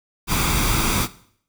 pink noise with comb filter, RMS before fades -20 dBFS, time 0.27-1.08 s, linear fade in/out 50 ms, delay 0.84 ms, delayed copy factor +0.55, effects noise-tail reverb RT60 0.6 s tail -17 dB re dry

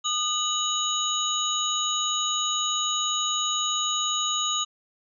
sine tone cluster, 1224 / 2971 / 3808 / 6700 Hz, D#6 / F#7 / A#7 / G#8, -29 / +6 / +36 / +14 cents, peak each -29 dBFS, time 0.04-4.65 s, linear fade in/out 20 ms, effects none

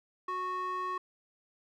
square tone with band-pass filter, 368.1 Hz, F#4, 9 cents flat, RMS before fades -35 dBFS, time 0.28-0.98 s, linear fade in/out 5 ms, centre 1200 Hz, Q 3.4, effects none

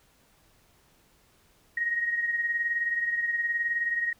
sine beating tone pair, 1877 / 1896 Hz, A#6 / A#6, +11 / +29 cents, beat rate 19 Hz, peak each -26 / -34 dBFS, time 1.77-4.13 s, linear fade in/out 5 ms, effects pink hiss -63 dBFS RMS until 4.19 s

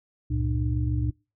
sine tone cluster, 68.5 / 96.3 / 115.3 / 300.1 Hz, C#2 / G2 / A#2 / D4, -20 / -30 / -19 / +38 cents, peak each -27 / -35 / -26 / -33 dBFS, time 0.3-1.11 s, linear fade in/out 10 ms, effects noise-tail reverb RT60 0.3 s tail -25 dB re dry

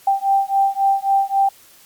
sine beating tone pair, 784 / 787.7 Hz, G5 / G5, 0 / +8 cents, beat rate 3.7 Hz, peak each -17 dBFS, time 0.07-1.49 s, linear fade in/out 5 ms, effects white hiss -48 dBFS RMS until 1.85 s + MP3 96 kbps

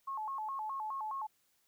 sine tone with vibrato, 968 Hz, B5, 35 cents flat, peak -36 dBFS, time 0.07-1.27 s, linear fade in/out 10 ms, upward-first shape square, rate 4.8 Hz, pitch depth 200 cents each way, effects white hiss -74 dBFS RMS until 1.67 s

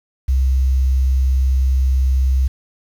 sine tone with quantisation, 65.41 Hz, C2, in tune, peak -12 dBFS, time 0.28-2.48 s, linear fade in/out 10 ms, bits 7, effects none

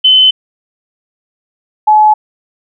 sine tone pair in turn, 3044 / 854.2 Hz, F#7 / G#5, +48 / +48 cents, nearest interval octave + minor seventh, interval 2200 cents, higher first, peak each -3 dBFS, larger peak neither, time 0.04-0.31 / 1.87-2.14 s, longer neither, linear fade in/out 10 ms, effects none

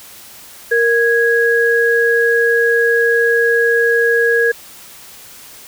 sine tone pair together, 466.2 / 1655.6 Hz, A#4 / G#6, 0 / -6 cents, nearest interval octave + minor seventh, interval 2194 cents, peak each -13 dBFS, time 0.71-4.52 s, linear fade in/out 10 ms, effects white hiss -38 dBFS RMS until 5.67 s

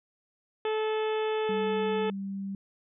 harmonic tone, 434.3 Hz, A4, 23 cents flat, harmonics 1 / 2 / 3 / 4 / 5 / 6 / 7 / 8, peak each -27 / -35 / -41 / -43 / -46 / -43 / -46 / -46 dBFS, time 0.65-2.1 s, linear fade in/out 2 ms
sine tone, 196 Hz, G3, in tune, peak -32 dBFS, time 1.49-2.55 s, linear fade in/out 2 ms
effects none

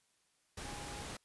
sine tone in noise, 823 Hz, G#5, 16 cents flat, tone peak -50 dBFS, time 0.65-1.03 s, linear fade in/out 5 ms, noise pink, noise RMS -45 dBFS, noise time 0.57-1.17 s, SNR -8 dB, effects white hiss -75 dBFS RMS until 1.24 s + resampled to 24000 Hz

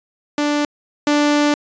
sawtooth tone pair in turn, 293.7 / 293.7 Hz, D4 / D4, 0 / 0 cents, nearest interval unison, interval 0 cents, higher neither, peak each -12 / -9 dBFS, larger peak second, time 0.38-0.65 / 1.07-1.54 s, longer second, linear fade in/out 2 ms, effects resampled to 16000 Hz

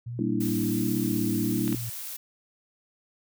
sine tone with vibrato, 116.54 Hz, A#2, in tune, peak -32 dBFS, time 0.06-1.9 s, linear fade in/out 10 ms, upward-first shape sine, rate 1.4 Hz, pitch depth 91 cents each way
sine chord, E half-diminished seventh, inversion first, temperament equal, 196 / 233.1 / 293.7 / 329.6 Hz, G3 / Bb3 / D4 / E4, 0 / 0 / 0 / 0 cents, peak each -30 dBFS, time 0.19-1.75 s, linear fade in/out 2 ms
blue noise, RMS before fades -37 dBFS, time 0.4-2.17 s, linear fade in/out 10 ms
clicks, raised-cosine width 0.3 ms, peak -22 dBFS, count 2, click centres 1.679 / 1.727 s
effects none

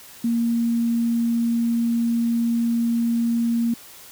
sine tone, 233.1 Hz, A#3, in tune, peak -18 dBFS, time 0.24-3.74 s, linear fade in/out 5 ms, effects white hiss -44 dBFS RMS until 4.11 s

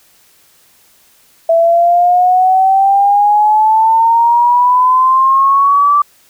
sine exponential sweep, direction up, 659.3 to 1171 Hz, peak -6 dBFS, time 1.49-6.02 s, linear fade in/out 5 ms, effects white hiss -49 dBFS RMS until 6.29 s

